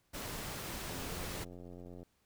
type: noise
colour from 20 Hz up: pink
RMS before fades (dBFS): -42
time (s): 0.13-1.45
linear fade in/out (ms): 20
type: click train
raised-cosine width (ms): 2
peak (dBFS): -37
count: 101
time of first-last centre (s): 0.9-2.03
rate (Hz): 88.5
effects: pink hiss -75 dBFS RMS until 2.25 s